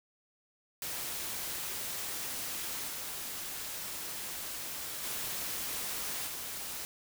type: noise with level steps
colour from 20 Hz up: white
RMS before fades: -38 / -40 / -37 / -40 dBFS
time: 0.82-6.85 s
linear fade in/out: 0 ms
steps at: 2.88 / 5.03 / 6.27 s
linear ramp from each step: 5 ms
effects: none